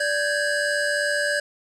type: tone cluster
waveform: square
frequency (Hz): 584 / 1554 / 1657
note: D5 / G6 / G#6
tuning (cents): -10 / -16 / -4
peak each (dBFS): -26 / -29 / -25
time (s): 0-1.4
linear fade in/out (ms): 5
effects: resampled to 24000 Hz + 8-bit